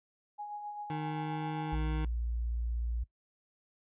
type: tone with tremolo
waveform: sine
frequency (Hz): 830.6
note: G#5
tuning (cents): 0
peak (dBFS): -37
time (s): 0.38-1.76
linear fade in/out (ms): 20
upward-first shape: sine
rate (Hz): 7.6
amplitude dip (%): 40
type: tone with pitch glide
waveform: 25% pulse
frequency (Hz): 153.8 to 154.96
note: D#3 to D#3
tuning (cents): -20 to -7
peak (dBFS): -31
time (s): 0.9-2.05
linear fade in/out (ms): 2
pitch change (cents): +13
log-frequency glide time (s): 1-1.46
type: tone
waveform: sine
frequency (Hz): 58.27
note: A#1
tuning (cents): 0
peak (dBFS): -31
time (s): 1.72-3.04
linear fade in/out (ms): 10
effects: noise-tail reverb RT60 0.1 s tail -18 dB re dry + resampled to 8000 Hz